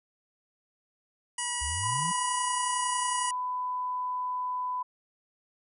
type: harmonic tone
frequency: 969 Hz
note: B5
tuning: 33 cents flat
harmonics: 1 / 2 / 3 / 5 / 6 / 7 / 8 / 9 / 10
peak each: -37 / -38 / -38 / -45 / -44 / -40 / -41 / -38 / -36 dBFS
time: 1.38-3.31 s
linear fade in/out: 5 ms
type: exponential sweep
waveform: sine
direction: up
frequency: 64.4 to 185 Hz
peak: -34 dBFS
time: 1.61-2.12 s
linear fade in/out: 10 ms
type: tone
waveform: sine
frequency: 1000 Hz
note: B5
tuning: 21 cents sharp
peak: -29 dBFS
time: 1.83-4.83 s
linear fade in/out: 10 ms
effects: none